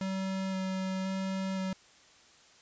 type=tone with vibrato; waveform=square; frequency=190 Hz; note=F#3; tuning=46 cents sharp; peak=-32 dBFS; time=0.01-1.73 s; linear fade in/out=2 ms; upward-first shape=square; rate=0.96 Hz; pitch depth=9 cents each way; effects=white hiss -59 dBFS RMS until 2.61 s + resampled to 16000 Hz